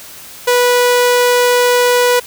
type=tone; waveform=sawtooth; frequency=490.5 Hz; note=B4; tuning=12 cents flat; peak=-5 dBFS; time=0.47-2.2 s; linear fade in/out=10 ms; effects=white hiss -34 dBFS RMS until 2.26 s